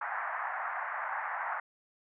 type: band-pass noise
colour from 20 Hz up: pink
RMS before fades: -36 dBFS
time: 0.01-1.6 s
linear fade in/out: 5 ms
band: 730 to 1900 Hz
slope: 48 dB/octave
effects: none